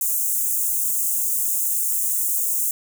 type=high-pass noise; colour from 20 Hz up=white; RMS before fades=-22 dBFS; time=0.01-2.71 s; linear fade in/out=2 ms; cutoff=6800 Hz; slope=48 dB/octave; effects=none